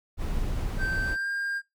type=noise; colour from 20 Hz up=brown; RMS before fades=-29 dBFS; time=0.17-1.17 s; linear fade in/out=50 ms
type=tone with pitch glide; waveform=triangle; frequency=1556 to 1606.2 Hz; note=G6 to G6; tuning=-13 to +42 cents; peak=-26 dBFS; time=0.78-1.62 s; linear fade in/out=50 ms; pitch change=+55 cents; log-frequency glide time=1.05-1.28 s
effects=noise-tail reverb RT60 0.2 s tail -21 dB re dry